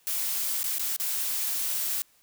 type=noise with dropouts; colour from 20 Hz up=blue; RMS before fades=-29 dBFS; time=0.07-2.02 s; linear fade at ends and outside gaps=0 ms; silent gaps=0.631-0.641 / 0.783-0.795 / 0.964-0.999 s; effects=white hiss -63 dBFS RMS until 2.22 s